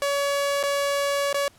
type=tone with dropouts; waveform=sawtooth; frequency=565 Hz; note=C#5; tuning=33 cents sharp; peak=-18 dBFS; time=0.02-1.48 s; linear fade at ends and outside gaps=1 ms; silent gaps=0.629-0.636 / 1.329-1.344 s; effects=pink hiss -55 dBFS RMS until 1.58 s + low-pass 12000 Hz 12 dB/octave